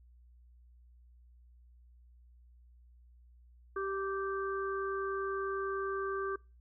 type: harmonic tone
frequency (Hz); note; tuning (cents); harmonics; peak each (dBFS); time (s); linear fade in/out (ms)
390.1; G4; -8; 1 / 3 / 4; -35 / -38 / -42; 3.76-6.36; 5
effects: noise-tail reverb RT60 0.3 s tail -25 dB re dry + added 60 Hz sine -57 dBFS peak until 6.6 s